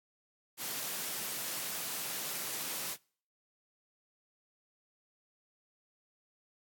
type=high-pass noise; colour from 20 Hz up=white; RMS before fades=-38 dBFS; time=0.57-2.97 s; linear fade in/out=50 ms; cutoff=120 Hz; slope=96 dB/octave; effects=noise-tail reverb RT60 0.5 s tail -26 dB re dry + AAC 64 kbps